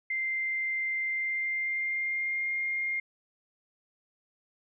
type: tone with pitch glide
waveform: sine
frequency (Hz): 2089 to 2121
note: C7 to C7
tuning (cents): -3 to +23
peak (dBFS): -28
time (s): 0.1-3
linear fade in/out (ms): 5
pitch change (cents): +26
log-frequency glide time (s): 1.08-2.51
effects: none